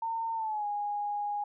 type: tone with pitch glide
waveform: sine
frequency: 909 to 824 Hz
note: A#5 to G#5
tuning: -44 to -14 cents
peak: -30 dBFS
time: 0.02-1.44 s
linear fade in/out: 5 ms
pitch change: -170 cents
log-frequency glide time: 0.34-0.66 s
effects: none